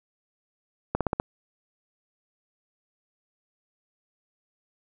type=slowing click train; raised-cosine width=1 ms; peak=-10 dBFS; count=5; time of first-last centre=0.95-1.199 s; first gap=57 ms; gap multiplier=1.06; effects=none